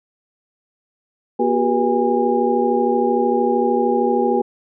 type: tone cluster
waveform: sine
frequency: 240.4 / 366.7 / 399.8 / 484.2 / 817 Hz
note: B3 / F#4 / G4 / B4 / G#5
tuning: -46 / -15 / +34 / -34 / -29 cents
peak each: -21 dBFS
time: 1.39-4.42 s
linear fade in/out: 10 ms
effects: none